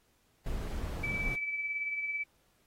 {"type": "noise", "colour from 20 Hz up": "brown", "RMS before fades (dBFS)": -36, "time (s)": [0.46, 1.36], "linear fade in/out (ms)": 5}
{"type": "tone with tremolo", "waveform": "sine", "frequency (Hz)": 2306, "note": "D7", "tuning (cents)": -32, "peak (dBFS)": -30, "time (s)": [1.03, 2.24], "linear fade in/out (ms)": 10, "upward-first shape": "triangle", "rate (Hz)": 18, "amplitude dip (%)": 50}
{"effects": ["pink hiss -71 dBFS RMS until 2.66 s", "AAC 48 kbps"]}